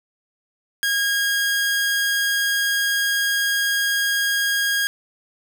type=tone; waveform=sawtooth; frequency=1632 Hz; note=G#6; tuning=31 cents flat; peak=-15 dBFS; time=0.83-4.87 s; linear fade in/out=0 ms; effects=none